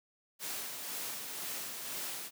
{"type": "noise with tremolo", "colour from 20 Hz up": "white", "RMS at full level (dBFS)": -39, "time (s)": [0.39, 2.31], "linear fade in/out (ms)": 50, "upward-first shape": "sine", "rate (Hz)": 2, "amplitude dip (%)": 35, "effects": ["high-pass 150 Hz 12 dB/octave"]}